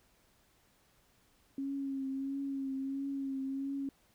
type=tone with vibrato; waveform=sine; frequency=272.2 Hz; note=C#4; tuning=31 cents flat; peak=-34 dBFS; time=1.58-3.89 s; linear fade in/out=2 ms; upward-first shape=triangle; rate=1.5 Hz; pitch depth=36 cents each way; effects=pink hiss -69 dBFS RMS until 4.14 s